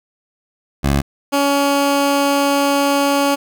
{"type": "tone pair in turn", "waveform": "15% pulse", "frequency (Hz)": [70, 281.5], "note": ["C#2", "C#4"], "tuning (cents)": [18, 27], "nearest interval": "2 octaves", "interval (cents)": 2409, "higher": "second", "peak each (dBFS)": -7, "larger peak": "neither", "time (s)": [[0.83, 1.02], [1.32, 3.36]], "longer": "second", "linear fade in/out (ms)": 20, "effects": []}